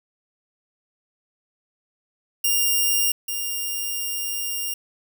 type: tone pair in turn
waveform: 5% pulse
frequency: 2802 / 2802 Hz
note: F7 / F7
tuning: +5 / +5 cents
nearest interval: unison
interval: 0 cents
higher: neither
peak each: -9 / -16 dBFS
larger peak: first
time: 2.44-3.12 / 3.28-4.74 s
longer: second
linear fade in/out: 5 ms
effects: 8-bit